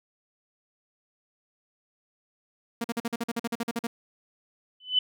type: tone bursts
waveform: sawtooth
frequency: 233.1 Hz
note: A#3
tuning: in tune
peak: -23 dBFS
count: 14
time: 2.81-3.87 s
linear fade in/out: 5 ms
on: 33 ms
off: 46 ms
type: tone with exponential growth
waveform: sine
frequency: 3009 Hz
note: F#7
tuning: 28 cents sharp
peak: -16 dBFS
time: 4.8-4.99 s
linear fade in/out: 5 ms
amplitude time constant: 40 ms
effects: none